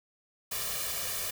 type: noise with comb filter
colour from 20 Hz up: white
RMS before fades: -34 dBFS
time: 0.51-1.31 s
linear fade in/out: 10 ms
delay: 1.7 ms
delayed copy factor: +0.8
effects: none